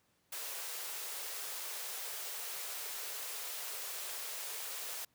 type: high-pass noise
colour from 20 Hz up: white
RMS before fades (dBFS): -42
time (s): 0.32-5.05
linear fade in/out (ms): 5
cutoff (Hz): 380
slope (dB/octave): 96
effects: pink hiss -74 dBFS RMS until 5.14 s + high-pass 80 Hz 12 dB/octave